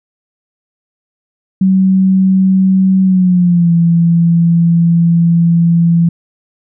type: tone with pitch glide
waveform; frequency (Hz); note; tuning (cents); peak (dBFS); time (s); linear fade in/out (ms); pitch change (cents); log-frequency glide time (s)
sine; 189.4 to 168.74; F#3 to E3; +41 to +41; -6; 1.61-6.09; 5; -200; 3.03-3.72
effects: none